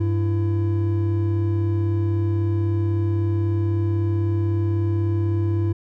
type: tone pair together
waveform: triangle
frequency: 99.57 / 334.9 Hz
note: G2 / E4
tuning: +28 / +27 cents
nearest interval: octave + major sixth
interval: 2099 cents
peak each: -17 / -24 dBFS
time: 0-5.73 s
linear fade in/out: 10 ms
effects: none